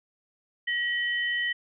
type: tone pair together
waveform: sine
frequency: 1912 / 3037 Hz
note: A#6 / F#7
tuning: +43 / +44 cents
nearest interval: minor sixth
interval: 801 cents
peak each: -26 / -32 dBFS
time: 0.67-1.53 s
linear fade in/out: 10 ms
effects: none